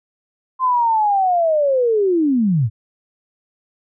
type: linear sweep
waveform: sine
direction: down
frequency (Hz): 1046.5 to 98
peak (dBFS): -13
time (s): 0.59-2.7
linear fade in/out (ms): 50
effects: none